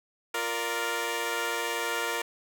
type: chord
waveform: 10% pulse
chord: Bb major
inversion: second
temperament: equal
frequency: 349.2 / 466.2 / 587.3 Hz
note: F4 / Bb4 / D5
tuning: 0 / 0 / 0 cents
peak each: -27 / -22 / -28 dBFS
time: 0.34-2.22 s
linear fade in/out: 5 ms
effects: none